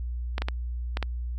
clicks, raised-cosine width 0.3 ms, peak -13 dBFS, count 5, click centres 0.381 / 0.42 / 0.485 / 0.971 / 1.027 s, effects added 60 Hz sine -29 dBFS peak until 1.38 s

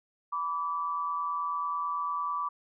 sine tone pair together, 987.9 / 1157 Hz, B5 / D6, 0 / -26 cents, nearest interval minor third, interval 274 cents, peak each -35 / -30 dBFS, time 0.32-2.49 s, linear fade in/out 10 ms, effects none

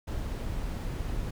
brown noise, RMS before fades -33 dBFS, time 0.07-1.31 s, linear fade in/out 10 ms, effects none

